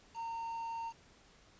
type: tone with quantisation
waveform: triangle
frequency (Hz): 917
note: A#5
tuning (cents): -29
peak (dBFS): -36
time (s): 0.14-0.93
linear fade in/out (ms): 50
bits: 9
effects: pink hiss -63 dBFS RMS until 1.59 s + resampled to 16000 Hz